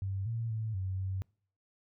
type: tone with pitch steps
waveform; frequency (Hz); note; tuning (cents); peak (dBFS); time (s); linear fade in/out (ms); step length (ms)
sine; 97 / 114.7 / 110.2 / 94.4 / 95.1; G2 / A#2 / A2 / F#2 / F#2; -18 / -28 / +3 / +35 / +48; -32; 0.02-1.22; 0; 240
effects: noise-tail reverb RT60 0.5 s tail -26 dB re dry